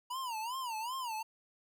square tone with vibrato, 959 Hz, A#5, 49 cents sharp, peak -37 dBFS, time 0.1-1.23 s, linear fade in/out 10 ms, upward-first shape sine, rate 2.6 Hz, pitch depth 180 cents each way, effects none

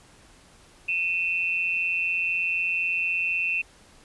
sine tone pair together, 2506 / 2682 Hz, D#7 / E7, +12 / +29 cents, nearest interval minor second, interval 117 cents, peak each -27 / -25 dBFS, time 0.88-3.62 s, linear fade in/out 10 ms, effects pink hiss -54 dBFS RMS until 4.04 s + resampled to 24000 Hz

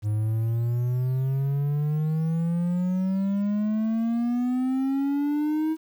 triangle exponential sweep, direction up, 104.3 to 319.9 Hz, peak -20 dBFS, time 0.02-5.77 s, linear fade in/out 50 ms, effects 9-bit

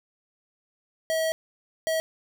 square tone bursts at uneven times, 643 Hz, E5, 43 cents flat, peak -24 dBFS, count 2, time 1.1-1.32 / 1.87-2 s, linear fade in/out 0 ms, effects none

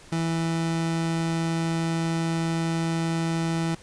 30% pulse tone, 164.81 Hz, E3, in tune, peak -21 dBFS, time 0.12-3.75 s, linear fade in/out 5 ms, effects pink hiss -49 dBFS RMS until 3.82 s + resampled to 22050 Hz

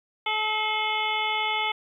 harmonic tone, 431.2 Hz, A4, 35 cents flat, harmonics 1 / 2 / 3 / 5 / 6 / 7 / 8, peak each -39 / -28 / -34 / -28 / -39 / -32 / -34 dBFS, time 0.26-1.72 s, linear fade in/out 5 ms, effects 10-bit

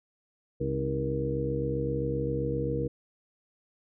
harmonic tone with a mistuned harmonic, 67.6 Hz, C#2, 43 cents flat, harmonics 1 / 2 / 3 / 4 / 5 / 6 / 7, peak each -37 / -32 / -40 / -38 / -36 / -41 / -31 dBFS, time 0.6-2.88 s, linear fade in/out 10 ms, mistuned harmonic 5, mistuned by -82 cents, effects none

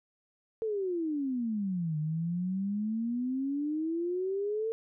sine exponential two-way sweep, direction down then up, 454.1 to 150.7 to 454.1 Hz, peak -29 dBFS, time 0.62-4.72 s, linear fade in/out 0 ms, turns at 1.98 s, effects none

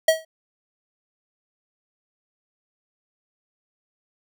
square tone with exponential decay, 641 Hz, E5, 49 cents flat, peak -11 dBFS, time 0.08-0.25 s, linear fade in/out 5 ms, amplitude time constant 36 ms, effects none

